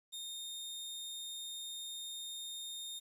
sawtooth tone, 3668 Hz, A#7, 29 cents flat, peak -39 dBFS, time 0.12-3 s, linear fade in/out 20 ms, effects resampled to 32000 Hz + 11-bit

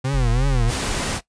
40% pulse tone with vibrato, 126.9 Hz, B2, 47 cents sharp, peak -19 dBFS, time 0.04-0.71 s, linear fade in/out 10 ms, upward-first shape triangle, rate 2.9 Hz, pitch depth 200 cents each way
sine exponential sweep, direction down, 46.09 to 39.12 Hz, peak -17 dBFS, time 0.13-0.71 s, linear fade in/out 20 ms
pink noise, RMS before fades -24 dBFS, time 0.67-1.21 s, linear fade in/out 50 ms
effects noise-tail reverb RT60 0.1 s tail -17 dB re dry + resampled to 22050 Hz

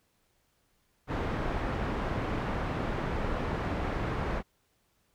pink low-pass noise, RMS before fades -32 dBFS, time 1.07-4.43 s, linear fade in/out 50 ms, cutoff 1600 Hz, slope 12 dB/octave, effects pink hiss -72 dBFS RMS until 5.14 s

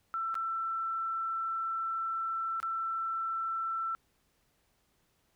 sine tone with dropouts, 1337 Hz, E6, 24 cents sharp, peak -31 dBFS, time 0.14-3.95 s, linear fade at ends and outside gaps 0 ms, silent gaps 0.343-0.353 / 2.601-2.629 s, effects pink hiss -73 dBFS RMS until 5.35 s

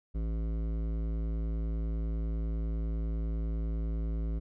sine tone with hard clipping, 55 Hz, A1, in tune, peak -32 dBFS, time 0.14-4.4 s, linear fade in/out 20 ms, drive 14 dB, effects none

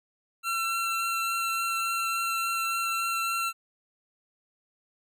25% pulse tone with vibrato, 1353 Hz, E6, 45 cents sharp, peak -23 dBFS, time 0.43-3.53 s, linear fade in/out 50 ms, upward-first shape triangle, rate 3.5 Hz, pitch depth 9 cents each way, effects none

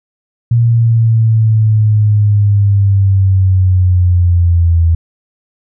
sine linear sweep, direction down, 118.1 to 82.41 Hz, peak -6 dBFS, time 0.51-4.95 s, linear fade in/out 5 ms, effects none

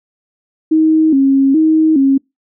sine tone with vibrato, 292.9 Hz, D4, 5 cents flat, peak -7 dBFS, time 0.71-2.18 s, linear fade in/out 10 ms, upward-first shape square, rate 1.2 Hz, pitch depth 130 cents each way, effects noise-tail reverb RT60 0.2 s tail -26 dB re dry

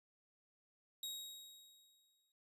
sawtooth tone with exponential decay, 3789 Hz, A#7, 27 cents sharp, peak -38 dBFS, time 1.03-2.32 s, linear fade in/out 2 ms, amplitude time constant 280 ms, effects resampled to 32000 Hz

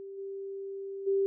sine tone with level steps, 392 Hz, G4, in tune, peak -40 / -36 / -24 dBFS, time 0-1.26 s, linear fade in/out 0 ms, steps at 0.17 / 1.06 s, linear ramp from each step 20 ms, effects none

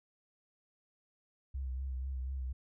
sine tone with vibrato, 65.41 Hz, C2, in tune, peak -35 dBFS, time 1.54-2.53 s, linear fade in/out 10 ms, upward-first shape sine, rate 4.1 Hz, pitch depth 50 cents each way, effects none

